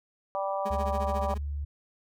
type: harmonic tone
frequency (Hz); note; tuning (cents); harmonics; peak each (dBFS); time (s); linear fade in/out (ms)
195.3; G3; -6; 3 / 4 / 5 / 6; -31 / -33 / -35 / -37; 0.35-1.34; 0
type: tone with tremolo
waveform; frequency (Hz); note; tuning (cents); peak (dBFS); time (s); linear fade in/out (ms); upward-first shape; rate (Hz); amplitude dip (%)
30% pulse; 207.4; G#3; -2; -30; 0.65-1.38; 10; triangle; 14; 100
type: tone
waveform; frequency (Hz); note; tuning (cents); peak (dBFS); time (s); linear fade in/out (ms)
sine; 72; D2; -34; -30; 0.7-1.65; 10
effects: none